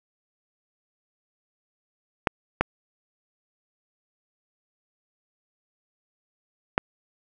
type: clicks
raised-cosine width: 0.5 ms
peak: -4 dBFS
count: 3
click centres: 2.272 / 2.61 / 6.779 s
effects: none